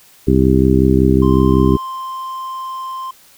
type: harmonic tone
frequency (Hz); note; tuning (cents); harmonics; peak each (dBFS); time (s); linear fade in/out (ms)
65.41; C2; 0; 1 / 2 / 3 / 4 / 5 / 6; -16 / -16 / -16 / -16 / -16 / -16; 0.27-1.77; 10
type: tone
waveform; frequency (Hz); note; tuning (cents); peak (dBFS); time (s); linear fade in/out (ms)
triangle; 1046.5; C6; 0; -21; 1.22-3.11; 5
effects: white hiss -47 dBFS RMS until 3.37 s